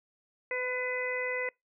harmonic tone with a mistuned harmonic, 503 Hz, B4, 32 cents sharp, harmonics 1 / 2 / 3 / 4 / 5, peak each -34 / -43 / -43 / -33 / -42 dBFS, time 0.51-1.49 s, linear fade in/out 2 ms, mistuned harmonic 3, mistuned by -24 cents, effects noise-tail reverb RT60 0.2 s tail -26 dB re dry

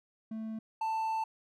triangle tone pair in turn, 220.8 / 886.5 Hz, A3 / A5, +6 / +13 cents, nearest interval 2 octaves, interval 2407 cents, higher second, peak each -34 / -28 dBFS, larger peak second, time 0.31-0.59 / 0.81-1.24 s, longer second, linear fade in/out 5 ms, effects none

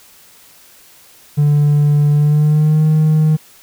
triangle tone with pitch glide, 146.83 to 155.29 Hz, D3 to D#3, 0 to -3 cents, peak -6 dBFS, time 1.37-3.37 s, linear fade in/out 20 ms, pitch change +97 cents, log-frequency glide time 2.12-2.84 s, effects tanh soft clip ceiling -3 dBFS + white hiss -45 dBFS RMS until 3.62 s

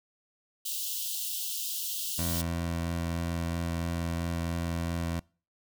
white high-pass noise, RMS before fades -34 dBFS, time 0.65-2.42 s, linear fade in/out 10 ms, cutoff 2800 Hz, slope 96 dB/octave
20% pulse tone with vibrato, 84.4 Hz, E2, 41 cents sharp, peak -25 dBFS, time 2.18-5.2 s, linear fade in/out 10 ms, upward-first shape sine, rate 3 Hz, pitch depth 9 cents each way
effects noise-tail reverb RT60 0.4 s tail -25 dB re dry

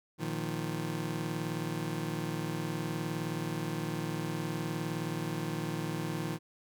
25% pulse chord, Bb suspended fourth, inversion none, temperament just, 116.54 / 155.39 / 174.81 Hz, Bb2 / Eb3 / F3, 0 / -2 / +2 cents, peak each -37 / -32 / -35 dBFS, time 0.18-6.39 s, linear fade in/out 50 ms, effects none

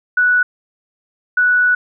sine tone pair in turn, 1476 / 1476 Hz, F#6 / F#6, -5 / -5 cents, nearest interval unison, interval 0 cents, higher neither, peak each -10 dBFS, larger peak neither, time 0.17-0.43 / 1.37-1.75 s, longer second, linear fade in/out 5 ms, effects none

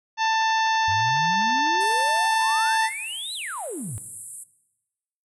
harmonic tone, 888 Hz, A5, 16 cents sharp, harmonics 1 / 2 / 3 / 4 / 5 / 6 / 7, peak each -21 / -27 / -31 / -33 / -35 / -37 / -38 dBFS, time 0.17-2.9 s, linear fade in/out 50 ms
sine exponential two-way sweep, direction up then down, 91.4 to 4096 to 91.4 Hz, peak -30 dBFS, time 0.88-3.98 s, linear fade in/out 0 ms, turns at 3.34 s
pink band-pass noise, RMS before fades -39 dBFS, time 1.8-4.44 s, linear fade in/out 10 ms, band 8000 to 11000 Hz, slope 96 dB/octave
effects noise-tail reverb RT60 1.0 s tail -18 dB re dry

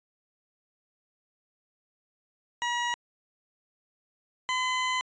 20% pulse tone pair in turn, 960 / 1017.1 Hz, B5 / C6, -49 / -49 cents, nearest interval minor second, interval 100 cents, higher second, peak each -22 / -21 dBFS, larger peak second, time 2.62-2.94 / 4.49-5.01 s, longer second, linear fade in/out 0 ms, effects resampled to 16000 Hz

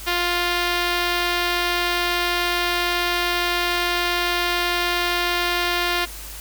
5% pulse tone with notch filter, 350.6 Hz, F4, 7 cents sharp, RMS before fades -22 dBFS, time 0.06-6.06 s, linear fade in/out 20 ms, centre 9700 Hz, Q 0.79, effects added 50 Hz sine -37 dBFS peak until 6.4 s + white hiss -37 dBFS RMS until 6.4 s

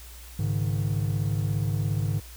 triangle chord, Ab suspended fourth, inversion none, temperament equal, 103.83 / 138.59 / 155.56 Hz, Ab2 / Db3 / Eb3, 0 / 0 / 0 cents, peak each -24 / -28 / -28 dBFS, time 0.39-2.2 s, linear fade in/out 5 ms, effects added 60 Hz sine -43 dBFS peak until 2.36 s + white hiss -48 dBFS RMS until 2.36 s

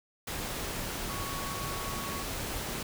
sine tone in noise, 1114 Hz, C#6, 8 cents sharp, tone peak -40 dBFS, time 1.09-2.23 s, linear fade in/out 5 ms, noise pink, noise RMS -36 dBFS, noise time 0.27-2.83 s, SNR -7 dB, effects none

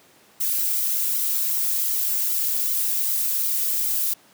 violet noise with flanger, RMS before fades -23 dBFS, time 0.4-4.14 s, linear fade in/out 10 ms, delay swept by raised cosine 1.1 to 3.5 ms, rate 2.6 Hz, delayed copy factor -0.75, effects pink hiss -54 dBFS RMS until 4.33 s + high-pass 200 Hz 12 dB/octave

